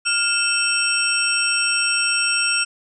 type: tone cluster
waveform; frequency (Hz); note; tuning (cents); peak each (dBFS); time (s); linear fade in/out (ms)
sine; 1405 / 2633 / 3074 / 5550 / 8200; F6 / E7 / G7 / F8 / C9; +10 / -3 / -35 / -12 / -36; -23 / -22 / -31 / -22 / -25; 0.05-2.65; 20
effects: none